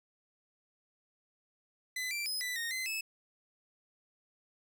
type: tone with pitch steps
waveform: sawtooth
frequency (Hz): 2013 / 2351 / 5060 / 1986 / 1854 / 2051 / 2605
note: B6 / D7 / D#8 / B6 / A#6 / C7 / E7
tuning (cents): +33 / +1 / +28 / +9 / -10 / -35 / -21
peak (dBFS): -31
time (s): 1.96-3.01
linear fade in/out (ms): 5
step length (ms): 150
effects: none